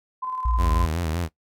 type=tone with tremolo; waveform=sine; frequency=1025 Hz; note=C6; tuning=36 cents flat; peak=-26 dBFS; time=0.22-0.86 s; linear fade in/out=10 ms; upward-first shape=square; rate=19 Hz; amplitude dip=35%
type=tone; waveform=sine; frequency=58 Hz; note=A#1; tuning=8 cents flat; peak=-19 dBFS; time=0.45-0.86 s; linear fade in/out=5 ms
type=tone with vibrato; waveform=sawtooth; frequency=82.6 Hz; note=E2; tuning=4 cents sharp; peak=-20 dBFS; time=0.57-1.29 s; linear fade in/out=50 ms; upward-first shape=sine; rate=5.2 Hz; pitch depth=110 cents each way
effects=noise-tail reverb RT60 0.1 s tail -18 dB re dry